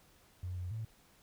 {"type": "tone with pitch steps", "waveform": "triangle", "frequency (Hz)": [90.6, 89.6, 111], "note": ["F#2", "F2", "A2"], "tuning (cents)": [-36, 45, 16], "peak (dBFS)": -33, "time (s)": [0.43, 0.85], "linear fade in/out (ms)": 5, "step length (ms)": 140, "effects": ["tanh soft clip ceiling -35 dBFS", "pink hiss -65 dBFS RMS until 1.22 s"]}